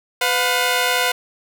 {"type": "tone pair together", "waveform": "10% pulse", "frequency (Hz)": [501.5, 716], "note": ["B4", "F5"], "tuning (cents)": [26, 43], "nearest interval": "tritone", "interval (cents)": 617, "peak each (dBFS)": -11, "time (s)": [0.21, 1.12], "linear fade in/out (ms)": 5, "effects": []}